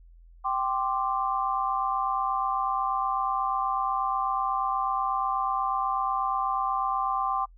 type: chord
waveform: sine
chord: G suspended fourth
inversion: none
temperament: equal with one note detuned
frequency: 779.9 / 1046.5 / 1174.7 Hz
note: G5 / C6 / D6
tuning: -9 / 0 / 0 cents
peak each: -29 dBFS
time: 0.44-7.46 s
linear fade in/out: 20 ms
effects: noise-tail reverb RT60 0.1 s tail -26 dB re dry + added 42 Hz sine -49 dBFS peak until 7.57 s